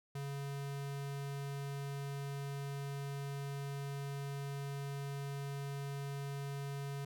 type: tone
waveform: square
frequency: 140 Hz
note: C#3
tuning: 18 cents sharp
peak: -40 dBFS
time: 0.15-7.05 s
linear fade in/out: 5 ms
effects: none